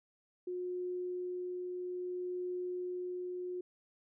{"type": "tone with tremolo", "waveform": "sine", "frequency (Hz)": 360.7, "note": "F#4", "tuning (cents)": -44, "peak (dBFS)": -35, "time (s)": [0.47, 3.61], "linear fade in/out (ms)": 5, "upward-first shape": "triangle", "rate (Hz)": 0.61, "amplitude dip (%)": 25, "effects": []}